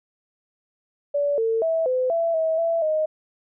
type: tone with pitch steps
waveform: sine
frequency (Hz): 575 / 450.6 / 652 / 510 / 668 / 643 / 666 / 622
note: D5 / A4 / E5 / C5 / E5 / E5 / E5 / D#5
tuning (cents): -37 / +41 / -19 / -44 / +23 / -43 / +18 / -1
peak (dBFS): -19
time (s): 1.14-3.06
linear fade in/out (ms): 10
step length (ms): 240
effects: none